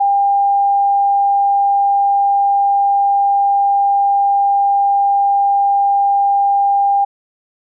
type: tone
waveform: sine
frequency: 800 Hz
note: G5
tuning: 35 cents sharp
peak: -10 dBFS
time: 0-7.05 s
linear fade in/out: 10 ms
effects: none

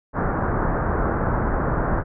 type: low-pass noise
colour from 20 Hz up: pink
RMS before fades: -22 dBFS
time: 0.13-2.04 s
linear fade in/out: 50 ms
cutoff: 1600 Hz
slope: 48 dB/octave
effects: none

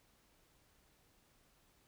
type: silence
effects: pink hiss -71 dBFS RMS until 1.87 s

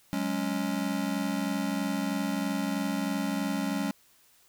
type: chord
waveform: square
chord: F# suspended second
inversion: none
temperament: just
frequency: 185 / 208.1 / 277.5 Hz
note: F#3 / G#3 / C#4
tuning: 0 / +4 / +2 cents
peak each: -35 / -33 / -32 dBFS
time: 0.13-3.91 s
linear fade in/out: 0 ms
effects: white hiss -62 dBFS RMS until 4.48 s

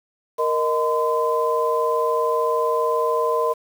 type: tone cluster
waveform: sine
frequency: 468 / 621 / 1023 Hz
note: A#4 / D#5 / C6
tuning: +7 / -3 / -39 cents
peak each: -21 / -24 / -22 dBFS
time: 0.38-3.54 s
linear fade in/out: 20 ms
effects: 7-bit

